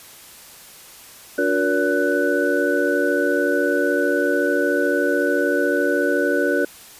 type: tone cluster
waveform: sine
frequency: 289.7 / 363.4 / 474.9 / 571 / 1491 Hz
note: D4 / F#4 / A#4 / D5 / F#6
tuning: -24 / -31 / +32 / -49 / +13 cents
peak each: -23 dBFS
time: 1.38-6.65 s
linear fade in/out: 5 ms
effects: white hiss -43 dBFS RMS until 6.99 s + resampled to 32000 Hz